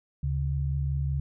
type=tone pair together; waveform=sine; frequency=73.29 / 138.59 Hz; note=D2 / C#3; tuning=-3 / 0 cents; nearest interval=major seventh; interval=1103 cents; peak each=-28 / -28 dBFS; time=0.23-1.2 s; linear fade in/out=5 ms; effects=none